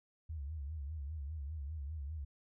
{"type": "tone with vibrato", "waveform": "sine", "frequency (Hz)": 74.3, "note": "D2", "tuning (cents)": 21, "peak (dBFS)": -39, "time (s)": [0.29, 2.25], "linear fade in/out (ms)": 10, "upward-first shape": "sine", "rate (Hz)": 5, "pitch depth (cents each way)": 150, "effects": []}